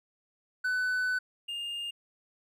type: tone pair in turn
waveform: triangle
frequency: 1500 / 2819 Hz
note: F#6 / F7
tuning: +23 / +16 cents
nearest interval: major seventh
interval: 1093 cents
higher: second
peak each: -25 / -32 dBFS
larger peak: first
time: 0.64-1.19 / 1.48-1.91 s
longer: first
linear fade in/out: 10 ms
effects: none